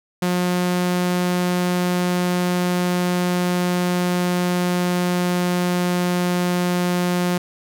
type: tone with pitch glide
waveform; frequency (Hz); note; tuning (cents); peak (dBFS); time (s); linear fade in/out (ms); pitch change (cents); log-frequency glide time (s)
sawtooth; 179 to 177.87; F3 to F3; +43 to +32; -14; 0.22-7.38; 5; -11; 0.8-7.05
effects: none